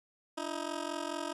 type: ring-modulated tone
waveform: 15% pulse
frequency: 316.7 Hz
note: D#4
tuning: 31 cents sharp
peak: -26 dBFS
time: 0.37-1.33 s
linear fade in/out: 10 ms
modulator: 22.3 Hz
effects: resampled to 24000 Hz + 11-bit